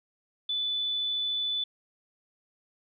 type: tone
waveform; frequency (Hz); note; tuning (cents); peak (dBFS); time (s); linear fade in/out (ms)
sine; 3487; A7; -16; -27; 0.49-1.64; 5
effects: none